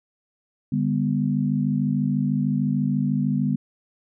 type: chord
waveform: sine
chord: G major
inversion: second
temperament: equal with one note detuned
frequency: 146.83 / 200.6 / 246.9 Hz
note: D3 / G3 / B3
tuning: 0 / +40 / 0 cents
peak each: -24 dBFS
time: 0.72-3.56 s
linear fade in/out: 5 ms
effects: none